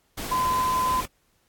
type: tone in noise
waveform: sine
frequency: 1020 Hz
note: C6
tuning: 44 cents flat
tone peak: -21 dBFS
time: 0.31-1.01 s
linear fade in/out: 10 ms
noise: pink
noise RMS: -33 dBFS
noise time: 0.17-1.06 s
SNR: +9 dB
effects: pink hiss -67 dBFS RMS until 1.48 s + AAC 64 kbps